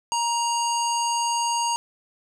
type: tone with low-pass filter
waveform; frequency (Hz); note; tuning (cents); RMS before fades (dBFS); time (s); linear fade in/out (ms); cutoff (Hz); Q
square; 940; A#5; +14; -24; 0.12-1.76; 0; 7400; 4.9
effects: none